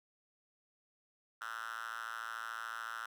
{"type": "tone with high-pass filter", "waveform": "5% pulse", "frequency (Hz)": 113.7, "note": "A#2", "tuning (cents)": -43, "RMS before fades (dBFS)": -43, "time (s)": [1.41, 3.06], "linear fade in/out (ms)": 5, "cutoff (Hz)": 1400, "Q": 5.9, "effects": []}